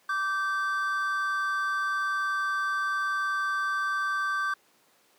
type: tone pair together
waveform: triangle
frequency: 1166 / 1555 Hz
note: D6 / G6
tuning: -13 / -14 cents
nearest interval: perfect fourth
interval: 499 cents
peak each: -27 dBFS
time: 0.09-4.54 s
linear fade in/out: 5 ms
effects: pink hiss -63 dBFS RMS until 5.18 s + high-pass 300 Hz 12 dB/octave